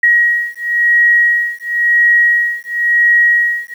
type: beating tone pair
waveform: sine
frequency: 1898 / 1898.96 Hz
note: A#6 / A#6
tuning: +31 / +32 cents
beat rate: 0.96 Hz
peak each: -12 dBFS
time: 0.03-3.74 s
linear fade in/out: 5 ms
effects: 7-bit